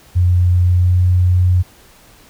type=tone with pitch glide; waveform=sine; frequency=89.2 to 90.24 Hz; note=F2 to F#2; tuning=+37 to -43 cents; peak=-9 dBFS; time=0.15-1.63 s; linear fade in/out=20 ms; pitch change=+20 cents; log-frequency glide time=0.65-1.08 s; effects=pink hiss -46 dBFS RMS until 2.29 s